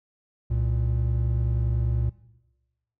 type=tone pair together; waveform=triangle; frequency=66.09 / 116.54 Hz; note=C2 / A#2; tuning=+18 / 0 cents; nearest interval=minor seventh; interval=982 cents; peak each=-23 dBFS; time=0.5-2.1 s; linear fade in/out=10 ms; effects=noise-tail reverb RT60 1.0 s tail -18 dB re dry